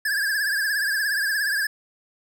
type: tone with vibrato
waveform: square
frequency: 1661.2 Hz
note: G#6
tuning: in tune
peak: -22 dBFS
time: 0.05-1.67 s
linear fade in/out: 5 ms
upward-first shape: triangle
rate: 17 Hz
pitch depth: 110 cents each way
effects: none